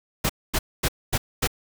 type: noise bursts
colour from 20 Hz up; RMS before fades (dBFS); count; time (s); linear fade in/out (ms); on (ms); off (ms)
pink; -22; 5; 0.24-1.475; 10; 55; 240
effects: none